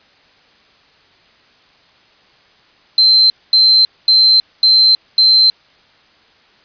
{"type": "tone bursts", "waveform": "sine", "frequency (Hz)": 4106, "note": "C8", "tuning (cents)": -33, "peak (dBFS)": -6, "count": 5, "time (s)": [2.98, 5.5], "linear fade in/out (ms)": 2, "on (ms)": 320, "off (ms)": 230, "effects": ["white hiss -50 dBFS RMS until 6.64 s", "resampled to 11025 Hz"]}